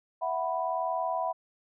sine chord, E suspended second, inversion none, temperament equal, 659.3 / 740 / 987.8 Hz, E5 / F#5 / B5, 0 / 0 / 0 cents, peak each -32 dBFS, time 0.21-1.33 s, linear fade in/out 20 ms, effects none

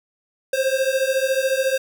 square beating tone pair, 523.3 / 537.3 Hz, C5 / C5, 0 / +46 cents, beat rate 14 Hz, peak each -22 dBFS, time 0.53-1.78 s, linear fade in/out 5 ms, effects none

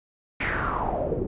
pink noise with low-pass filter sweep, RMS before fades -27 dBFS, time 0.4-1.27 s, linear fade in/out 10 ms, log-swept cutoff 2300 to 350 Hz, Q 4.9, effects resampled to 8000 Hz

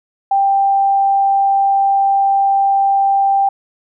sine tone, 788 Hz, G5, 9 cents sharp, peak -10 dBFS, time 0.31-3.49 s, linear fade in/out 5 ms, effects none

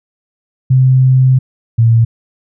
sine tone pair in turn, 130 / 114.83 Hz, C3 / A#2, -11 / -26 cents, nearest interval major second, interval 215 cents, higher first, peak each -5 dBFS, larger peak neither, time 0.7-1.39 / 1.78-2.05 s, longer first, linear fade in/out 10 ms, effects none

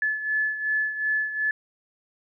sine beating tone pair, 1725 / 1727.7 Hz, A6 / A6, -35 / -32 cents, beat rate 2.7 Hz, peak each -24 / -30 dBFS, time 0.02-1.51 s, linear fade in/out 2 ms, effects none

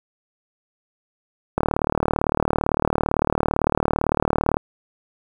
click train, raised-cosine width 1 ms, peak -4 dBFS, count 114, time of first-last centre 1.58-4.569 s, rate 37.8 Hz, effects 7-bit

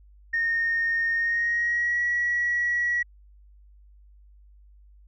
sine tone with pitch glide, 1841 to 1925.8 Hz, A#6 to B6, -22 to -44 cents, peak -21 dBFS, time 0.33-3.03 s, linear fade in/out 10 ms, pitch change +78 cents, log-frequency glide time 1.14-2.02 s, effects tanh soft clip ceiling -17 dBFS + added 50 Hz sine -50 dBFS peak until 5.07 s

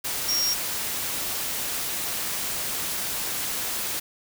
sine tone in noise, 5588 Hz, F8, in tune, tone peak -22 dBFS, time 0.28-0.54 s, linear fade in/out 10 ms, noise white, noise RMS -29 dBFS, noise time 0.04-4 s, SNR +4 dB, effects none

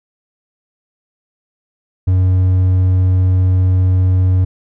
triangle tone, 92.5 Hz, F#2, in tune, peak -7 dBFS, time 2.07-4.45 s, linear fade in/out 10 ms, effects none

